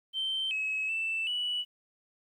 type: tone with pitch steps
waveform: sine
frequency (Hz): 3113 / 2569 / 2656 / 2950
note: G7 / E7 / E7 / F#7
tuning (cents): -13 / -45 / +12 / -6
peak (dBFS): -28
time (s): 0.13-1.65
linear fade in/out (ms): 50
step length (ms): 380
effects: tanh soft clip ceiling -25 dBFS + 11-bit